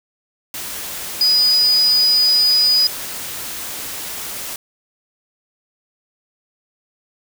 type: tone in noise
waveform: sine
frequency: 4948 Hz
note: D#8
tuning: 10 cents flat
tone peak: -11 dBFS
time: 1.21-2.87 s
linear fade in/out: 2 ms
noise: white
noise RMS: -28 dBFS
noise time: 0.54-4.56 s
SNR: +14 dB
effects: none